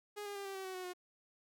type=tone with pitch steps; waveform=sawtooth; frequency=414.2 / 406.1 / 398.2 / 390.5 / 382.9 / 375.5 / 368.2 / 361 Hz; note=G#4 / G#4 / G4 / G4 / G4 / F#4 / F#4 / F#4; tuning=-5 / -39 / +27 / -7 / -41 / +26 / -8 / -43 cents; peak=-38 dBFS; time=0.16-0.936 s; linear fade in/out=20 ms; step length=97 ms; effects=none